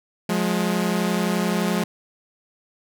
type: tone pair together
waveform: sawtooth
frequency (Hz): 178.41 / 210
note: F3 / G#3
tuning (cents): +37 / +19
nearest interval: minor third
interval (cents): 282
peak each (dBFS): -19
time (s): 0.29-1.84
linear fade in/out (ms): 5
effects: none